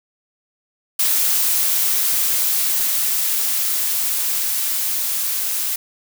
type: noise with level ramp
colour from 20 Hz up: blue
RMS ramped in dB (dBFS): -17 to -22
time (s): 0.99-5.76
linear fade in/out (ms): 5
effects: none